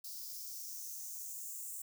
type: noise with high-pass filter sweep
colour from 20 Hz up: violet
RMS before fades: -45 dBFS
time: 0.04-1.82 s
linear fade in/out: 5 ms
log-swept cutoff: 4800 to 7800 Hz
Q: 3.9
effects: none